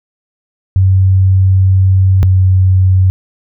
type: tone pair in turn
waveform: sine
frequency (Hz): 94.8 / 93.55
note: F#2 / F#2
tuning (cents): +43 / +20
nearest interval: unison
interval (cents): 23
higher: first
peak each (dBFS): -5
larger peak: neither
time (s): 0.76-2.23 / 2.23-3.1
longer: first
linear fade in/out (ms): 0
effects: none